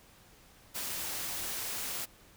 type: noise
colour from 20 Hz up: white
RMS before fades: -37 dBFS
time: 0.74-2.06 s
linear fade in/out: 20 ms
effects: pink hiss -59 dBFS RMS until 2.36 s